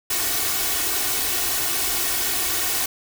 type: noise with comb filter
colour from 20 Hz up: white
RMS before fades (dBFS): -23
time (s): 0.1-2.86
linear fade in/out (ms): 5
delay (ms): 2.7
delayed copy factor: +0.75
effects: none